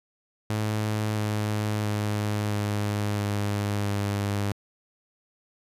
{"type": "tone with pitch steps", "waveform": "sawtooth", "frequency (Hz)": [107.1, 105.93, 104.77, 103.63, 102.5, 101.38], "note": ["A2", "G#2", "G#2", "G#2", "G#2", "G#2"], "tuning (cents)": [-46, 35, 16, -3, -22, -41], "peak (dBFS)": -21, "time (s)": [0.5, 4.52], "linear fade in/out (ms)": 0, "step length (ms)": 670, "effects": ["resampled to 32000 Hz"]}